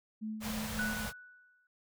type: tone with tremolo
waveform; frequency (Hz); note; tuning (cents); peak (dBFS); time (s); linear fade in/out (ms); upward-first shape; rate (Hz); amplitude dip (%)
sine; 216.9; A3; -25; -35; 0.21-1.07; 20; sine; 3.5; 50
type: band-stop noise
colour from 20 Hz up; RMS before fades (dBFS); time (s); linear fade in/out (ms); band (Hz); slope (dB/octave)
pink; -40; 0.4-1.13; 50; 250 to 450; 96
type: tone with exponential decay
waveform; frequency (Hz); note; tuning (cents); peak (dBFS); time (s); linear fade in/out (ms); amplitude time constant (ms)
sine; 1480; F#6; 0; -31; 0.79-1.67; 2; 190
effects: none